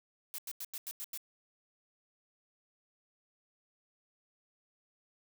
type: noise bursts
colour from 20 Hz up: blue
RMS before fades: -41 dBFS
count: 7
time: 0.34-1.175 s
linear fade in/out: 0 ms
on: 43 ms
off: 89 ms
effects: none